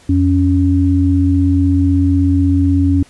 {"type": "tone pair together", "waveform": "sine", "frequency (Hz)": [87.31, 278.1], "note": ["F2", "C#4"], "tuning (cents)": [0, 6], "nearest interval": "octave + minor sixth", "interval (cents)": 2006, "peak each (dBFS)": -12, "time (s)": [0.09, 3.03], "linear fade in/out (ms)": 5, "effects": ["pink hiss -46 dBFS RMS until 3.09 s", "resampled to 24000 Hz"]}